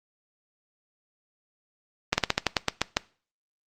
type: slowing click train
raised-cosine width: 0.2 ms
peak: -3 dBFS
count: 10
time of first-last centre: 2.13-2.969 s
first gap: 50 ms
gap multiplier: 1.15
effects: noise-tail reverb RT60 0.4 s tail -20 dB re dry + Opus 32 kbps